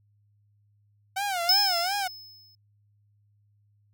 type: tone with vibrato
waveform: sawtooth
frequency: 746 Hz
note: F#5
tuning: 14 cents sharp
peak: -23 dBFS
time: 1.16-2.08 s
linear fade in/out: 10 ms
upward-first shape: sine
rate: 2.8 Hz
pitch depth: 160 cents each way
type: tone with exponential decay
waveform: square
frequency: 5200 Hz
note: E8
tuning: 24 cents flat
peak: -17 dBFS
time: 1.49-2.55 s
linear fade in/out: 1 ms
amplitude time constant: 230 ms
effects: added 103 Hz sine -62 dBFS peak until 3.93 s